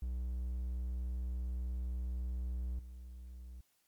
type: tone with level steps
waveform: triangle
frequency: 61.74 Hz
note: B1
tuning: in tune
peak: -33 / -44 dBFS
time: 0.02-3.61 s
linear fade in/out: 5 ms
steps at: 2.79 s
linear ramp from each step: 2 ms
effects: white hiss -75 dBFS RMS until 3.87 s + MP3 96 kbps